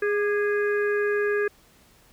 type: harmonic tone with a mistuned harmonic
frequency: 413.3 Hz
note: G#4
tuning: 8 cents flat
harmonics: 1 / 3 / 4 / 5 / 6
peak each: -22 / -36 / -28 / -42 / -41 dBFS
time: 0.02-1.48 s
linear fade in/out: 5 ms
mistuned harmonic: 3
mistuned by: -49 cents
effects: pink hiss -57 dBFS RMS until 2.12 s